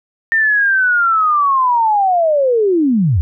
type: linear sweep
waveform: sine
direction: down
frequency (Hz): 1819 to 70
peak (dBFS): -10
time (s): 0.32-3.21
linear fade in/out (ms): 0
effects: none